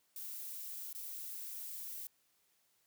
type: noise with dropouts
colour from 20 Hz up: violet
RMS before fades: -45 dBFS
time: 0.16-2.07 s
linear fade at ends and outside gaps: 1 ms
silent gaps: 0.929-0.949 s
effects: white hiss -75 dBFS RMS until 2.86 s + high-pass 60 Hz 12 dB/octave